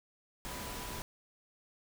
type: tone in noise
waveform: sine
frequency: 987.8 Hz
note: B5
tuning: in tune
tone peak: -49 dBFS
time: 0.45-1.02 s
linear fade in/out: 0 ms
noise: pink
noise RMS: -42 dBFS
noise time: 0.45-1.02 s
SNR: -10 dB
effects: none